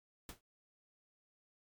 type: noise with exponential decay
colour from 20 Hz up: pink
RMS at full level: -44 dBFS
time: 0.29-0.41 s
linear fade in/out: 2 ms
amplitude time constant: 26 ms
effects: MP3 96 kbps